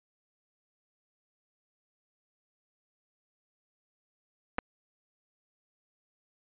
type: clicks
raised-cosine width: 0.5 ms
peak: -15 dBFS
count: 2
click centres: 4.584 / 4.588 s
effects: resampled to 8000 Hz